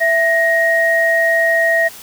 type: tone pair together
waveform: sine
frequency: 663.6 / 1877 Hz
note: E5 / A#6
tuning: +11 / +11 cents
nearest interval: octave + tritone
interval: 1800 cents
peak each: -15 / -13 dBFS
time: 0-1.89 s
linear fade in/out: 20 ms
effects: white hiss -36 dBFS RMS until 2.02 s